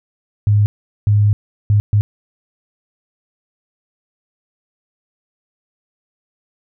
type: tone bursts at uneven times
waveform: sine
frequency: 103.83 Hz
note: G#2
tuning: in tune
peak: -9 dBFS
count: 4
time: 0.47-0.66 / 1.07-1.33 / 1.7-1.8 / 1.93-2.01 s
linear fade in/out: 0 ms
effects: none